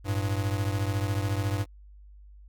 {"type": "beating tone pair", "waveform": "square", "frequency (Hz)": [98, 112], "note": ["G2", "A2"], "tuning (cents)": [0, 31], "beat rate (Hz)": 14, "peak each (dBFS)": [-28, -32], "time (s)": [0.04, 1.66], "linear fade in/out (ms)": 50, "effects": ["added 50 Hz sine -47 dBFS peak until 2.48 s"]}